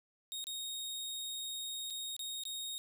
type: tone with dropouts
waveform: sawtooth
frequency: 3731 Hz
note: A#7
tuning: 1 cent sharp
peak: -36 dBFS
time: 0.32-2.78 s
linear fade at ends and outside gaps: 0 ms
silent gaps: 0.441-0.469 / 1.901-1.906 / 2.165-2.193 / 2.436-2.453 s
effects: none